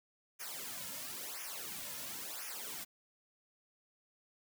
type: noise with flanger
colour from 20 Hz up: white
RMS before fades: -44 dBFS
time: 0.39-2.85 s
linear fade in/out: 20 ms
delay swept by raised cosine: 0.24 to 2.64 ms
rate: 0.97 Hz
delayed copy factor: -0.9
effects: none